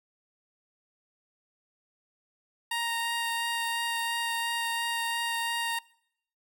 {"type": "tone with vibrato", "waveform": "15% pulse", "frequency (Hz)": 931, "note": "A#5", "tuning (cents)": -2, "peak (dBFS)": -22, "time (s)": [2.71, 5.79], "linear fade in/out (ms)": 5, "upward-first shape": "sine", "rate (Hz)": 2.9, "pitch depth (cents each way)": 8, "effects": ["noise-tail reverb RT60 0.7 s tail -23 dB re dry"]}